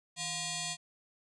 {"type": "tone with frequency modulation", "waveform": "sine", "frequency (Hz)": 1900, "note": "A#6", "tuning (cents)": 33, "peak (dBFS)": -34, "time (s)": [0.16, 0.77], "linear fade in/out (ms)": 50, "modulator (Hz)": 870, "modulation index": 7.6, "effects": []}